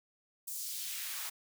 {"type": "noise with high-pass filter sweep", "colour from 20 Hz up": "white", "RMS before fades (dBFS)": -40, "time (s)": [0.47, 1.3], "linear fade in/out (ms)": 10, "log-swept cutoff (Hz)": [8300, 890], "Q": 1.1, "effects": []}